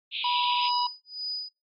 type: band-pass noise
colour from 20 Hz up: white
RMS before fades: -31 dBFS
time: 0.11-0.71 s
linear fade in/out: 50 ms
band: 2400 to 3900 Hz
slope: 96 dB/octave
type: harmonic tone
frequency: 977 Hz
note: B5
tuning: 19 cents flat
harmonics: 1 / 3 / 4 / 5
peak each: -25 / -35 / -37 / -39 dBFS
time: 0.24-0.87 s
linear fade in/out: 5 ms
type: tone with tremolo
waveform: sine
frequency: 4964 Hz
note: D#8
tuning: 5 cents flat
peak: -29 dBFS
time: 0.61-1.49 s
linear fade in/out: 10 ms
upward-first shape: sine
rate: 1.8 Hz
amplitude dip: 100%
effects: noise-tail reverb RT60 0.2 s tail -23 dB re dry + MP3 32 kbps